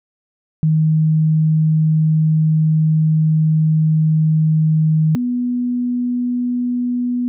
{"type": "tone pair in turn", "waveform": "sine", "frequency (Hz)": [156.9, 245.5], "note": ["D#3", "B3"], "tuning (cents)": [15, -10], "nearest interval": "minor sixth", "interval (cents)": 775, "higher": "second", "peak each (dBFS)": [-11, -16], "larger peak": "first", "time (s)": [[0.63, 5.15], [5.15, 7.28]], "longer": "first", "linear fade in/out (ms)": 0, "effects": []}